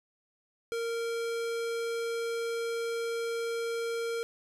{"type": "tone with low-pass filter", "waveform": "square", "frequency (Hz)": 462.8, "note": "A#4", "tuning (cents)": -13, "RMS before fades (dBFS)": -33, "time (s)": [0.72, 4.23], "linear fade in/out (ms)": 0, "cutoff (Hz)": 12000, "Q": 0.58, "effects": []}